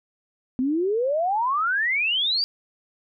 sine exponential sweep, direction up, 246.9 to 4802 Hz, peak -20 dBFS, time 0.59-2.44 s, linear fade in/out 0 ms, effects none

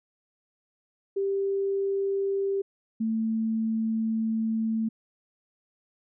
sine tone pair in turn, 393.4 / 222.7 Hz, G4 / A3, +6 / +21 cents, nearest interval minor seventh, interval 985 cents, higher first, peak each -24 dBFS, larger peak neither, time 1.16-2.62 / 3-4.89 s, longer second, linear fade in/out 10 ms, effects none

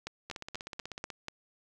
two click trains, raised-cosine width 0.2 ms, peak -23 / -20 dBFS, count 14 / 6, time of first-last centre 0.3-1.102 / 0.07-1.284 s, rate 16.2 / 4.12 Hz, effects none

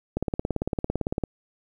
click train, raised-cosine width 2 ms, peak -12 dBFS, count 20, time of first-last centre 0.17-1.237 s, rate 17.8 Hz, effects 9-bit

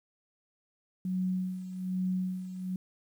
sine tone with tremolo, 184.8 Hz, F#3, 2 cents flat, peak -27 dBFS, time 1.05-2.76 s, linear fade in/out 2 ms, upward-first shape sine, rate 1.2 Hz, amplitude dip 70%, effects 10-bit

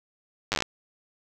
slowing click train, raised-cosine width 0.2 ms, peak -8 dBFS, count 9, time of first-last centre 0.52-0.623 s, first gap 9 ms, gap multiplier 1.1, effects none

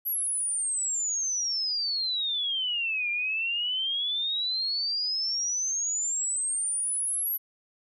sine exponential two-way sweep, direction down then up, 11820 to 2380 to 11820 Hz, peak -26 dBFS, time 0.05-7.38 s, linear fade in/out 20 ms, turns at 3.1 s, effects none

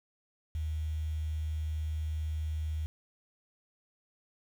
sine tone with quantisation, 77.78 Hz, D#2, in tune, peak -31 dBFS, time 0.55-2.86 s, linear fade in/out 0 ms, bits 9, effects none

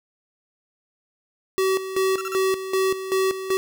square tone with tremolo, 380.7 Hz, F#4, 49 cents sharp, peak -19 dBFS, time 1.58-3.57 s, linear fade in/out 0 ms, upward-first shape square, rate 2.6 Hz, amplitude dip 70%
30% pulse tone bursts, 1350 Hz, E6, 41 cents sharp, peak -25 dBFS, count 3, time 2.18-2.35 s, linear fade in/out 2 ms, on 32 ms, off 37 ms
effects none

